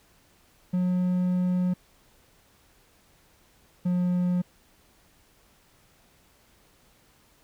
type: tone pair in turn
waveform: triangle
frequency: 180.9 / 178.82 Hz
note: F#3 / F3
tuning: -39 / +41 cents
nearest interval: unison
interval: 20 cents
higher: first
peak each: -20 dBFS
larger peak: neither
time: 0.73-1.74 / 3.85-4.42 s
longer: first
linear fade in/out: 10 ms
effects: pink hiss -61 dBFS RMS until 7.43 s